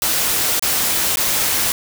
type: noise with dropouts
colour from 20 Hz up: white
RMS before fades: -18 dBFS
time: 0.02-1.72 s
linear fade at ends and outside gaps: 1 ms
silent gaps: 0.595-0.624 / 1.158-1.171 s
effects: none